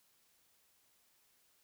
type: silence
effects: white hiss -72 dBFS RMS until 1.63 s